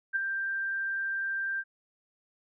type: tone with ADSR envelope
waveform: sine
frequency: 1579 Hz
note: G6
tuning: 12 cents sharp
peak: -23 dBFS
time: 0.13-1.64 s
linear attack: 28 ms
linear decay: 15 ms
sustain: -6 dB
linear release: 49 ms
effects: none